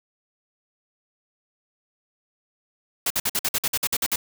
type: noise bursts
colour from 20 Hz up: white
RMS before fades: -23 dBFS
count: 12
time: 3.06-4.16 s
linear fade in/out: 5 ms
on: 44 ms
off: 52 ms
effects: none